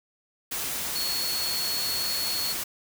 sine tone in noise, 4360 Hz, C#8, 29 cents flat, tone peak -28 dBFS, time 0.95-2.53 s, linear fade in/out 10 ms, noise white, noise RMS -31 dBFS, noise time 0.51-2.64 s, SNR 0 dB, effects none

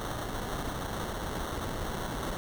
pink noise with sample-and-hold, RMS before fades -35 dBFS, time 0-2.37 s, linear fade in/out 0 ms, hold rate 2450 Hz, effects none

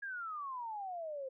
sine exponential sweep, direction down, 1661.2 to 516 Hz, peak -39 dBFS, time 0.02-1.29 s, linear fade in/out 10 ms, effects none

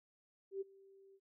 sine tone with ADSR envelope, 389.8 Hz, G4, 10 cents flat, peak -36 dBFS, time 0.51-1.2 s, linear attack 100 ms, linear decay 20 ms, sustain -24 dB, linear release 53 ms, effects none

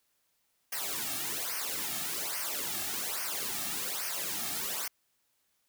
white noise with flanger, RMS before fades -35 dBFS, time 0.72-4.88 s, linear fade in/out 5 ms, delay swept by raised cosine 0.26 to 2.06 ms, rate 1.2 Hz, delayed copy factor -0.85, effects white hiss -75 dBFS RMS until 5.68 s

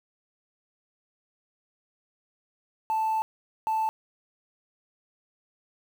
sine tone bursts at uneven times, 880 Hz, A5, in tune, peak -22 dBFS, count 2, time 2.9-3.22 / 3.67-3.89 s, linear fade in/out 0 ms, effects tanh soft clip ceiling -20 dBFS + 8-bit

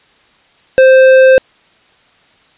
sine tone with hard clipping, 523.3 Hz, C5, in tune, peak -4 dBFS, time 0.78-1.38 s, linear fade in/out 0 ms, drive 9 dB, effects white hiss -49 dBFS RMS until 2.57 s + resampled to 8000 Hz

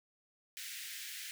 pink high-pass noise, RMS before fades -45 dBFS, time 0.57-1.31 s, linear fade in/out 0 ms, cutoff 1700 Hz, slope 48 dB/octave, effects none

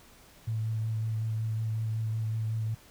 sine tone with vibrato, 110.8 Hz, A2, 13 cents sharp, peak -28 dBFS, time 0.47-2.75 s, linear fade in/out 10 ms, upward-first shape triangle, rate 5.4 Hz, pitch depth 20 cents each way, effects pink hiss -56 dBFS RMS until 2.9 s

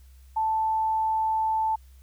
sine tone, 880 Hz, A5, in tune, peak -22 dBFS, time 0.36-1.76 s, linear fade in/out 10 ms, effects added 65 Hz sine -48 dBFS peak until 2.02 s + white hiss -64 dBFS RMS until 2.02 s

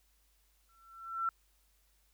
sine tone with exponential growth, 1346 Hz, E6, 36 cents sharp, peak -28 dBFS, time 0.69-1.29 s, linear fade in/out 2 ms, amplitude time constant 130 ms, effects added 50 Hz sine -70 dBFS peak until 2.13 s + white hiss -73 dBFS RMS until 2.13 s

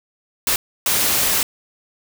white noise bursts at uneven times, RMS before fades -18 dBFS, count 2, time 0.47-0.56 / 0.86-1.43 s, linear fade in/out 2 ms, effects none

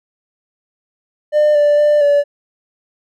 triangle tone with pitch steps, 600 / 587 / 593 / 576 Hz, D5 / D5 / D5 / D5, +37 / -1 / +17 / -34 cents, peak -6 dBFS, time 1.32-2.24 s, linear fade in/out 50 ms, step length 230 ms, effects tanh soft clip ceiling -3 dBFS

